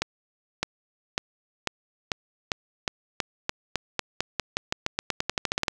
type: accelerating click train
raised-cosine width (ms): 0.2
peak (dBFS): -7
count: 26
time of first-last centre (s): 0.02-5.682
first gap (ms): 610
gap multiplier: 0.9
effects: none